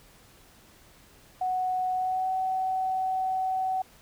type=tone with pitch glide; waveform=sine; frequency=740 to 753.8 Hz; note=F#5 to F#5; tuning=0 to +32 cents; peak=-25 dBFS; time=1.41-3.82 s; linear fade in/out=5 ms; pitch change=+32 cents; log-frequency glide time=1.95-2.32 s; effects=pink hiss -56 dBFS RMS until 4.01 s

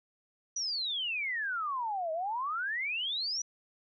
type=exponential two-way sweep; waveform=sine; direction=down then up; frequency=5970 to 622.3 to 5970 Hz; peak=-31 dBFS; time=0.56-3.42 s; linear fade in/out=5 ms; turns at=2.12 s; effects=none

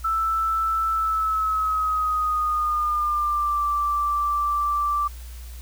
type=tone with pitch glide; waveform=sine; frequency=1322 to 1171 Hz; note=E6 to D6; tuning=+5 to -5 cents; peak=-20 dBFS; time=0.04-5.08 s; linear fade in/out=10 ms; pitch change=-210 cents; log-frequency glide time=0.92-3.64 s; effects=added 60 Hz sine -35 dBFS peak until 5.61 s + white hiss -48 dBFS RMS until 5.61 s

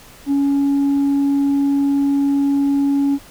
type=tone with tanh clipping; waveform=sine; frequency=280 Hz; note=C#4; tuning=18 cents sharp; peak=-14 dBFS; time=0.26-3.19 s; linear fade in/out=50 ms; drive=1 dB; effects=pink hiss -43 dBFS RMS until 3.3 s

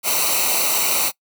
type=noise with comb filter; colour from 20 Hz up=white; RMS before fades=-19 dBFS; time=0.03-1.12 s; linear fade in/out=50 ms; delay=0.59 ms; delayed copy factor=-0.8; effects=noise-tail reverb RT60 0.1 s tail -22 dB re dry

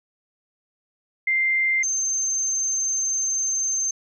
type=tone pair in turn; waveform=sine; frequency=2093 / 6288 Hz; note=C7 / G8; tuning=0 / +4 cents; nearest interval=octave + perfect fifth; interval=1904 cents; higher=second; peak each=-18 / -21 dBFS; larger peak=first; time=1.27-1.83 / 1.83-3.91 s; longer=second; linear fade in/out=5 ms; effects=none

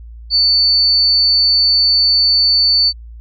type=tone; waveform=sine; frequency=4500 Hz; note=C#8; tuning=25 cents sharp; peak=-9 dBFS; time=0.3-2.93 s; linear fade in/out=50 ms; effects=added 57 Hz sine -31 dBFS peak until 3.2 s

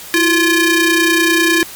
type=ring-modulated tone; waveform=sawtooth; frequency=690 Hz; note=F5; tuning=21 cents flat; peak=-3 dBFS; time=0.14-1.63 s; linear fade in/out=0 ms; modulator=1020 Hz; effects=white hiss -32 dBFS RMS until 1.75 s + MP3 96 kbps

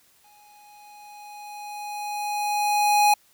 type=tone with exponential growth; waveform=square; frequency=830.6 Hz; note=G#5; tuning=in tune; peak=-15 dBFS; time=0.24-3.14 s; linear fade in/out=5 ms; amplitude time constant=630 ms; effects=white hiss -60 dBFS RMS until 3.33 s

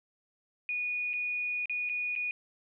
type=tone with dropouts; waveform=sine; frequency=2460 Hz; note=D#7; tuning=20 cents flat; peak=-30 dBFS; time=0.69-2.31 s; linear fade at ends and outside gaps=1 ms; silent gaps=1.133-1.137 / 1.657-1.696 / 1.891-1.896 / 2.153-2.161 s; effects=none

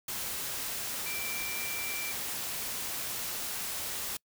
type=tone in noise; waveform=sine; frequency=2349 Hz; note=D7; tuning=in tune; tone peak=-38 dBFS; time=1.06-2.12 s; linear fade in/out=5 ms; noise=white; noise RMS=-36 dBFS; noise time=0.08-4.17 s; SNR=-5 dB; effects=noise-tail reverb RT60 0.1 s tail -26 dB re dry

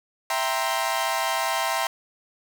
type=chord; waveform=sawtooth; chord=C dominant seventh; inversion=first; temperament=equal; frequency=659.3 / 784 / 932.3 / 1046.5 Hz; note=E5 / G5 / Bb5 / C6; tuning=0 / 0 / 0 / 0 cents; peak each=-25 dBFS; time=0.3-1.87 s; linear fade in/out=2 ms; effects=9-bit

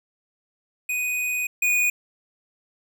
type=tone pair in turn; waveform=square; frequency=2489 / 2466 Hz; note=D#7 / D#7; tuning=0 / -16 cents; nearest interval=unison; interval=16 cents; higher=first; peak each=-24 / -19 dBFS; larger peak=second; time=0.89-1.47 / 1.62-1.9 s; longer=first; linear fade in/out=5 ms; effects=none

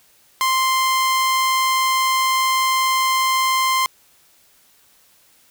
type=tone; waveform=sawtooth; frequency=1046.5 Hz; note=C6; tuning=in tune; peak=-12 dBFS; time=0.41-3.86 s; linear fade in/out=0 ms; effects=white hiss -55 dBFS RMS until 5.5 s

